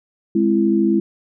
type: chord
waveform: sine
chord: Ab augmented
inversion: none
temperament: equal with one note detuned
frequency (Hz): 207.7 / 261.6 / 334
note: Ab3 / C4 / E4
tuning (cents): 0 / 0 / +23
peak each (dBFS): -17 / -22 / -16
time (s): 0.35-1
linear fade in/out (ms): 5
effects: none